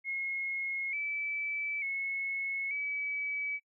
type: tone with pitch steps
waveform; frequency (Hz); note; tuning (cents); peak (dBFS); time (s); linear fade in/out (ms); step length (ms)
sine; 2163 / 2310 / 2188 / 2287; C#7 / D7 / C#7 / D7; -43 / -29 / -23 / -47; -32; 0.04-3.6; 50; 890
effects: noise-tail reverb RT60 0.1 s tail -25 dB re dry